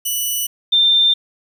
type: tone pair in turn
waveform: 5% pulse / sine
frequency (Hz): 2960 / 3589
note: F#7 / A7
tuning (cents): 0 / +34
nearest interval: minor third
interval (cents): 334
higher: second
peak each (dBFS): -10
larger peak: neither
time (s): 0.05-0.47 / 0.72-1.14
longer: neither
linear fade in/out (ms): 10
effects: 8-bit